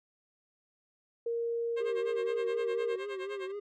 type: tone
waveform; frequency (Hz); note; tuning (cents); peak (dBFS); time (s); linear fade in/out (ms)
sine; 466.2; A#4; 0; -30; 1.26-2.96; 5
type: tone with tremolo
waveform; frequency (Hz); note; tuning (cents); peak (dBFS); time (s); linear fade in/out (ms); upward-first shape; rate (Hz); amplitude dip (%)
10% pulse; 532; C5; +29; -30; 1.76-3.52; 20; sine; 9.7; 95
type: tone with vibrato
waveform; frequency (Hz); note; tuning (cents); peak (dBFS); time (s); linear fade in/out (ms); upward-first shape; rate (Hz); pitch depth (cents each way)
triangle; 392; G4; 0; -34; 1.8-3.6; 10; triangle; 4.1; 100
effects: low-pass 4000 Hz 12 dB/octave